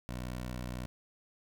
15% pulse tone, 61.74 Hz, B1, in tune, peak -31 dBFS, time 0.09-0.86 s, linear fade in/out 0 ms, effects 10-bit

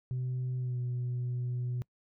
sine tone with pitch glide, 127 to 123.46 Hz, B2 to B2, +49 to 0 cents, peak -29 dBFS, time 0.11-1.82 s, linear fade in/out 0 ms, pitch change -49 cents, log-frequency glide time 0.58-0.78 s, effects noise-tail reverb RT60 0.1 s tail -26 dB re dry + tanh soft clip ceiling -29 dBFS

